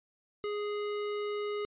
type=tone; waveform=square; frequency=415.3 Hz; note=G#4; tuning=in tune; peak=-33 dBFS; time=0.44-1.65 s; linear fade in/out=0 ms; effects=resampled to 8000 Hz